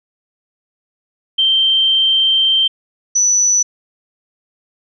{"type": "tone pair in turn", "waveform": "sine", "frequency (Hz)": [3136, 5953], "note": ["G7", "F#8"], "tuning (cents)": [0, 10], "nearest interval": "major seventh", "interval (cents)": 1110, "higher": "second", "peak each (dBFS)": -10, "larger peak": "neither", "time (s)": [[1.38, 2.68], [3.15, 3.63]], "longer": "first", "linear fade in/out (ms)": 10, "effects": []}